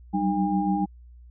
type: tone cluster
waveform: sine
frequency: 187.4 / 194.3 / 305.5 / 807 Hz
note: F#3 / G3 / D#4 / G#5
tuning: +22 / -15 / -32 / -50 cents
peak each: -30 / -25 / -27 / -27 dBFS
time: 0.13-0.86 s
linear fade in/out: 20 ms
effects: added 60 Hz sine -45 dBFS peak until 1.3 s

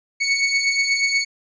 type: beating tone pair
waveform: sawtooth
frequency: 2214 / 2222.3 Hz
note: C#7 / C#7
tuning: -3 / +4 cents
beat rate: 8.3 Hz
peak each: -20 / -15 dBFS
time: 0.2-1.25 s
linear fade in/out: 20 ms
effects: resampled to 16000 Hz

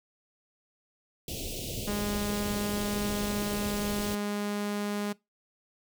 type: band-stop noise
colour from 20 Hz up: pink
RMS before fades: -36 dBFS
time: 1.28-4.15 s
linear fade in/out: 2 ms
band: 650 to 2600 Hz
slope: 48 dB/octave
type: tone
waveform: sawtooth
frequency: 205.8 Hz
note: G#3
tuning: 16 cents flat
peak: -26 dBFS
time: 1.87-5.13 s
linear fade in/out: 10 ms
effects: noise-tail reverb RT60 0.2 s tail -22 dB re dry

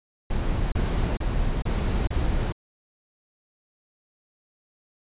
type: noise bursts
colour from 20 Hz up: brown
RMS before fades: -24 dBFS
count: 5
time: 0.3-2.524 s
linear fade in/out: 5 ms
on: 420 ms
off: 31 ms
effects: resampled to 8000 Hz

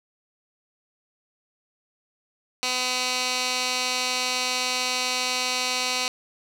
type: tone with band-pass filter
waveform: 15% pulse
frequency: 252.6 Hz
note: B3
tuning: 39 cents sharp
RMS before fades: -26 dBFS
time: 2.63-6.08 s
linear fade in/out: 0 ms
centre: 4400 Hz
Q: 1.2
effects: none

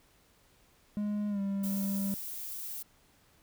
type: tone with pitch glide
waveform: triangle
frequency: 207.7 to 197.52 Hz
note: G#3 to G3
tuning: 0 to +13 cents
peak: -28 dBFS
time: 0.97-2.14 s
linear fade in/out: 0 ms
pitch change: -87 cents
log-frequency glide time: 1.29-1.4 s
type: noise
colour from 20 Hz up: violet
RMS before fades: -40 dBFS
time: 1.63-2.83 s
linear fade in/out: 10 ms
effects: pink hiss -65 dBFS RMS until 3.42 s

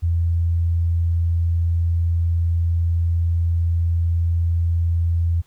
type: tone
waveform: sine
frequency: 84.4 Hz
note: E2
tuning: 41 cents sharp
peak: -16 dBFS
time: 0.02-5.42 s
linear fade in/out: 20 ms
effects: pink hiss -60 dBFS RMS until 5.46 s

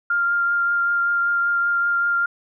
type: tone with vibrato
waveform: sine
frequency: 1396.9 Hz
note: F6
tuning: in tune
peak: -17 dBFS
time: 0.1-2.26 s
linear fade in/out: 5 ms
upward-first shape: triangle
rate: 5.2 Hz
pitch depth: 14 cents each way
effects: none

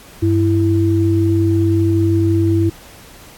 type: tone pair together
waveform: sine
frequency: 98 / 331.4 Hz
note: G2 / E4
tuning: 0 / +9 cents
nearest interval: octave + major sixth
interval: 2109 cents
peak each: -14 dBFS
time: 0.22-2.7 s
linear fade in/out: 10 ms
effects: pink hiss -41 dBFS RMS until 3.37 s + AAC 64 kbps

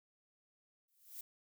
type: noise with exponential growth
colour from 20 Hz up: violet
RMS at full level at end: -44 dBFS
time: 0.88-1.21 s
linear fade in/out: 5 ms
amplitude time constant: 71 ms
effects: none

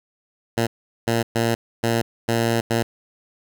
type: tone bursts at uneven times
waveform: 10% pulse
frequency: 115.7 Hz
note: A#2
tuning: 13 cents flat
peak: -10 dBFS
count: 6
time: 0.57-0.67 / 1.07-1.23 / 1.35-1.55 / 1.83-2.02 / 2.28-2.61 / 2.7-2.83 s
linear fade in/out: 10 ms
effects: none

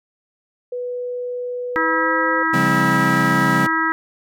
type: tone with pitch glide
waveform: sine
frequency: 492.7 to 511.8 Hz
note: B4 to C5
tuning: -4 to -38 cents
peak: -23 dBFS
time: 0.72-2.43 s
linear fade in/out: 5 ms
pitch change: +66 cents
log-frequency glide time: 1.82-2.12 s
type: harmonic tone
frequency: 322.8 Hz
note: E4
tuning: 36 cents flat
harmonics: 1 / 3 / 4 / 5 / 6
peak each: -24 / -24 / -21 / -22 / -23 dBFS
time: 1.76-3.92 s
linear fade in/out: 0 ms
type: chord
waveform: square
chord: Db major seventh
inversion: none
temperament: equal with one note detuned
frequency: 138.59 / 174.61 / 202.6 / 261.6 Hz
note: Db3 / F3 / Ab3 / C4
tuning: 0 / 0 / -43 / 0 cents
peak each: -24 dBFS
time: 2.53-3.67 s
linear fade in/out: 10 ms
effects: none

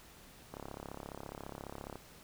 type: click train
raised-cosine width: 1 ms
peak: -29 dBFS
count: 50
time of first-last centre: 0.54-1.956 s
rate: 34.6 Hz
effects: pink hiss -57 dBFS RMS until 2.23 s

